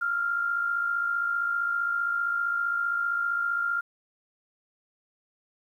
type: tone pair together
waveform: sine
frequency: 1344.7 / 1400 Hz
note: E6 / F6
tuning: +34 / +4 cents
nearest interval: minor second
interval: 70 cents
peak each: -34 / -25 dBFS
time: 0.01-3.81 s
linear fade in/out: 10 ms
effects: 10-bit